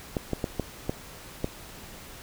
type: clicks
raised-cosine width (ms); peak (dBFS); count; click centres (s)
2; -13; 6; 0.168 / 0.333 / 0.442 / 0.597 / 0.895 / 1.444
effects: pink hiss -45 dBFS RMS until 2.22 s